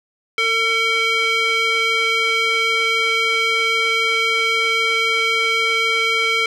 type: tone with band-pass filter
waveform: square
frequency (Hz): 451.9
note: A4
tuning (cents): +46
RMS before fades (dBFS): -18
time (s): 0.38-6.46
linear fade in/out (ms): 2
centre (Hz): 2500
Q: 2.5
effects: none